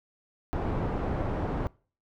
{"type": "low-pass noise", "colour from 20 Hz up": "pink", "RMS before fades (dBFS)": -30, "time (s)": [0.53, 1.67], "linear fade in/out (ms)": 0, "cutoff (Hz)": 900, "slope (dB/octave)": 12, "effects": ["noise-tail reverb RT60 0.4 s tail -23 dB re dry"]}